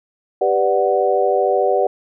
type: chord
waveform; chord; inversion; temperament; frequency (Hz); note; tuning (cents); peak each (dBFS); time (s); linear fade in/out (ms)
sine; G major seventh; none; equal; 392 / 493.9 / 587.3 / 740; G4 / B4 / D5 / F#5; 0 / 0 / 0 / 0; -19; 0.41-1.87; 5
effects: none